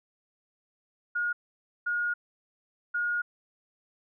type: tone bursts at uneven times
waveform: sine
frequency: 1434 Hz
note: F6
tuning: 45 cents sharp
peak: -26 dBFS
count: 3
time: 1.15-1.33 / 1.86-2.14 / 2.94-3.22 s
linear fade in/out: 10 ms
effects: none